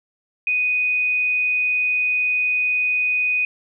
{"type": "tone", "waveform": "sine", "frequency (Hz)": 2489, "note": "D#7", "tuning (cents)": 0, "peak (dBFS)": -17, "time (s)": [0.47, 3.45], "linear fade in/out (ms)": 2, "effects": []}